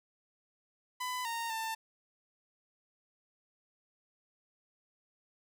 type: tone with pitch steps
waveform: sawtooth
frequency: 1002 / 924 / 893 Hz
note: B5 / A#5 / A5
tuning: +25 / -16 / +25 cents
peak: -31 dBFS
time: 1-1.75 s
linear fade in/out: 10 ms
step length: 250 ms
effects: none